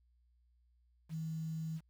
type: tone with quantisation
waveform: sine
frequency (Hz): 159.9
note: D#3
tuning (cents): +48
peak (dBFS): -37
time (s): 1.09-1.81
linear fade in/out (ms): 50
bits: 10
effects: added 60 Hz sine -68 dBFS peak until 1.89 s